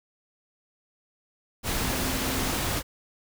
sine tone in noise, 259.5 Hz, C4, 14 cents flat, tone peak -34 dBFS, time 1.81-2.55 s, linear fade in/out 50 ms, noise pink, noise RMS -28 dBFS, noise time 1.63-2.83 s, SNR -9 dB, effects none

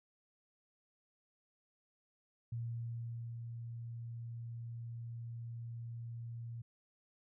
sine tone with ADSR envelope, 116.8 Hz, A#2, 4 cents sharp, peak -37 dBFS, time 2.52-6.62 s, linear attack 5 ms, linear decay 850 ms, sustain -5 dB, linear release 8 ms, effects none

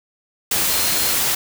sine tone in noise, 4186 Hz, C8, in tune, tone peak -28 dBFS, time 0.69-1.13 s, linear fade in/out 5 ms, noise white, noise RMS -19 dBFS, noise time 0.51-1.35 s, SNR -12 dB, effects none

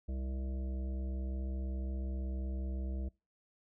harmonic tone with a mistuned harmonic, 65.41 Hz, C2, in tune, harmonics 1 / 3 / 5 / 7 / 9 / 10, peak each -35 / -46 / -50 / -56 / -56 / -59 dBFS, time 0.08-3.09 s, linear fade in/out 10 ms, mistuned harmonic 1, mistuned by -17 cents, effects noise-tail reverb RT60 0.3 s tail -25 dB re dry

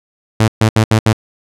sawtooth tone bursts at uneven times, 110 Hz, A2, in tune, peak -4 dBFS, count 5, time 0.4-0.48 / 0.61-0.69 / 0.76-0.84 / 0.91-0.99 / 1.06-1.13 s, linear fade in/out 5 ms, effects low-pass 10000 Hz 12 dB/octave

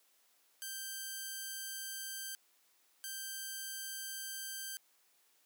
5% pulse tone pair in turn, 1568 / 1568 Hz, G6 / G6, 0 / 0 cents, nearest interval unison, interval 0 cents, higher neither, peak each -30 / -30 dBFS, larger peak neither, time 0.62-2.35 / 3.04-4.77 s, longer neither, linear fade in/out 0 ms, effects white hiss -71 dBFS RMS until 5.45 s + high-pass 300 Hz 12 dB/octave

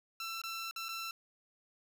15% pulse tone with dropouts, 1342 Hz, E6, 31 cents sharp, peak -32 dBFS, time 0.2-1.11 s, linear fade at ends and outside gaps 2 ms, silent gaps 0.417-0.437 / 0.711-0.761 / 0.885-0.889 s, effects none

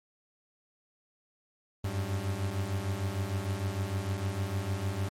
40% pulse beating tone pair, 93 / 99.6 Hz, F#2 / G2, +9 / +28 cents, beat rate 6.6 Hz, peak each -34 / -31 dBFS, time 1.84-5.09 s, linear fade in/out 5 ms, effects MP3 64 kbps

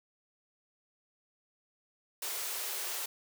white high-pass noise, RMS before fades -37 dBFS, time 2.22-3.06 s, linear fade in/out 5 ms, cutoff 350 Hz, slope 96 dB/octave, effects none

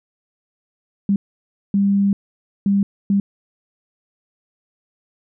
sine tone bursts at uneven times, 199.1 Hz, G3, 27 cents sharp, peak -13 dBFS, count 4, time 1.09-1.16 / 1.74-2.13 / 2.66-2.83 / 3.1-3.2 s, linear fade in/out 2 ms, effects none

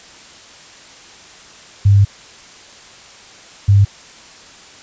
sine tone pair in turn, 100 / 100 Hz, G2 / G2, +35 / +35 cents, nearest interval unison, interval 0 cents, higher neither, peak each -6 dBFS, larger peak neither, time 1.85-2.05 / 3.68-3.85 s, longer first, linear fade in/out 10 ms, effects white hiss -40 dBFS RMS until 4.82 s + resampled to 16000 Hz

